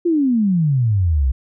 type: exponential sweep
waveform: sine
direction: down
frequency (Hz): 355.9 to 61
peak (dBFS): -13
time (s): 0.05-1.32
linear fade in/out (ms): 10
effects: none